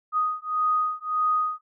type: beating tone pair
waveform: sine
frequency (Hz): 1244.5 / 1246.2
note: D#6 / D#6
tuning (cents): 0 / +2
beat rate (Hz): 1.7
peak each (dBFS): -25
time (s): 0.12-1.61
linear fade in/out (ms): 50
effects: none